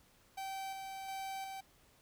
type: tone with tremolo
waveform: 45% pulse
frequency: 774 Hz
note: G5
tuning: 22 cents flat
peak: -40 dBFS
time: 0.37-1.61 s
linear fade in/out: 10 ms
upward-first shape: square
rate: 1.4 Hz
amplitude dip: 30%
effects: pink hiss -67 dBFS RMS until 2.01 s